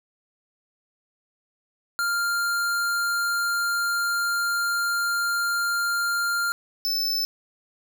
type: tone pair in turn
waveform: square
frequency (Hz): 1396.9 / 5274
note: F6 / E8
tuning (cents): 0 / 0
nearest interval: octave + major seventh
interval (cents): 2300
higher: second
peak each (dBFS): -23 / -23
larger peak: neither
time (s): 1.99-6.52 / 6.85-7.25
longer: first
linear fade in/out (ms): 0
effects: 10-bit